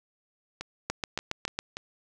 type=two click trains; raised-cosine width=0.2 ms; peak=-12 / -18 dBFS; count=6 / 5; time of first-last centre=0.9-1.59 / 0.61-1.769 s; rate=7.25 / 3.45 Hz; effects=none

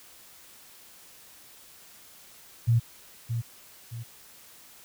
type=tone with echo; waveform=sine; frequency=116.54 Hz; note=A#2; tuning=in tune; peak=-18 dBFS; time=2.67-2.8 s; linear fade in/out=20 ms; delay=620 ms; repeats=2; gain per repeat=-8 dB; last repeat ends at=4.04 s; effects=white hiss -52 dBFS RMS until 4.84 s

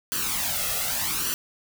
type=noise with flanger; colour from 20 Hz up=white; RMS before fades=-27 dBFS; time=0.12-1.34 s; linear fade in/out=0 ms; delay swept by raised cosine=0.67 to 1.55 ms; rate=0.85 Hz; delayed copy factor=+0.7; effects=none

